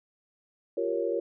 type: chord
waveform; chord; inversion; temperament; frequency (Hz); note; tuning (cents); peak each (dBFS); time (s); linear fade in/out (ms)
sine; G half-diminished seventh; third; equal; 349.2 / 392 / 466.2 / 554.4; F4 / G4 / Bb4 / Db5; 0 / 0 / 0 / 0; -32 / -34 / -30 / -32; 0.77-1.2; 5
effects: none